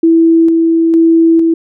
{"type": "tone with tremolo", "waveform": "sine", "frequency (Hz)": 329.2, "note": "E4", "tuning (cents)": -2, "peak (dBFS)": -4, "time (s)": [0.03, 1.54], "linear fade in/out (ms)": 5, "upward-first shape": "square", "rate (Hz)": 1.1, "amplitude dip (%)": 25, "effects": []}